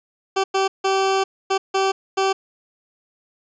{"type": "tone bursts at uneven times", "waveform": "20% pulse", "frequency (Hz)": 386.1, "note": "G4", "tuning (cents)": -26, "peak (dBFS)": -12, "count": 6, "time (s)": [[0.36, 0.44], [0.54, 0.68], [0.84, 1.24], [1.5, 1.58], [1.74, 1.92], [2.17, 2.33]], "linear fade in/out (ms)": 10, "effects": ["resampled to 16000 Hz", "9-bit"]}